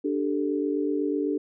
sine chord, D suspended fourth, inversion none, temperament equal, 293.7 / 392 / 440 Hz, D4 / G4 / A4, 0 / 0 / 0 cents, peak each -26 / -29 / -30 dBFS, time 0.04-1.38 s, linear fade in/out 10 ms, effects none

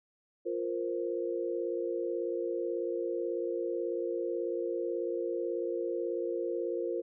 sine chord, F suspended fourth, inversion none, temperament just, 349.2 / 465.6 / 523.8 Hz, F4 / Bb4 / C5, 0 / -2 / +2 cents, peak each -34 / -35 / -37 dBFS, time 0.45-7.02 s, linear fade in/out 20 ms, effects none

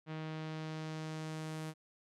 sawtooth tone with low-pass filter sweep, 157.2 Hz, D#3, 18 cents sharp, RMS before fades -42 dBFS, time 0.06-1.74 s, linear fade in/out 50 ms, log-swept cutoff 3000 to 11000 Hz, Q 1, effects none

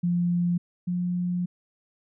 sine tone pair in turn, 174.61 / 177.76 Hz, F3 / F3, 0 / +31 cents, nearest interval unison, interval 31 cents, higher second, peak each -21 / -24 dBFS, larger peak first, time 0.03-0.58 / 0.87-1.46 s, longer second, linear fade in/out 10 ms, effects none

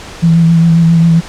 sine tone with vibrato, 166.1 Hz, E3, 13 cents sharp, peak -4 dBFS, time 0.22-1.21 s, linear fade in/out 20 ms, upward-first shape sine, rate 7.4 Hz, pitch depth 25 cents each way, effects pink hiss -29 dBFS RMS until 1.28 s + low-pass 7000 Hz 12 dB/octave

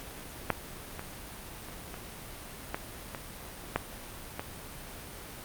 clicks, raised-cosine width 0.5 ms, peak -10 / -22 / -29 / -25 / -16 / -21 / -11 / -19 dBFS, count 8, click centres 0.503 / 0.994 / 1.686 / 1.942 / 2.745 / 3.148 / 3.76 / 4.395 s, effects pink hiss -44 dBFS RMS until 5.44 s + Opus 48 kbps

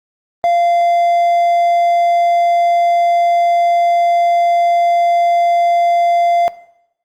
triangle tone, 691 Hz, F5, 19 cents flat, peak -8 dBFS, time 0.44-6.48 s, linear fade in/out 0 ms, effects noise-tail reverb RT60 0.8 s tail -18 dB re dry + Opus 32 kbps

